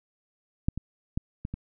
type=clicks; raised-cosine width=5 ms; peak=-11 / -20 / -15 / -20 / -21 dBFS; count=5; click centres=0.685 / 0.776 / 1.175 / 1.451 / 1.54 s; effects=none